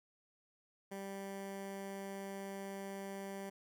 15% pulse tone with notch filter, 196 Hz, G3, in tune, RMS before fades -45 dBFS, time 0.91-3.5 s, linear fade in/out 10 ms, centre 3900 Hz, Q 1.7, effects none

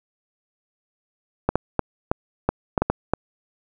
clicks, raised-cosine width 1 ms, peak -4 dBFS, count 9, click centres 1.49 / 1.556 / 1.793 / 2.115 / 2.49 / 2.778 / 2.82 / 2.9 / 3.136 s, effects none

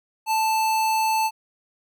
square tone, 880 Hz, A5, in tune, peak -20 dBFS, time 0.26-1.31 s, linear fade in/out 50 ms, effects none

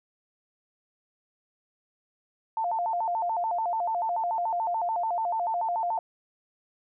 sine tone with vibrato, 791 Hz, G5, 15 cents sharp, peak -25 dBFS, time 2.57-5.99 s, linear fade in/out 2 ms, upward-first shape square, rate 6.9 Hz, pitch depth 210 cents each way, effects none

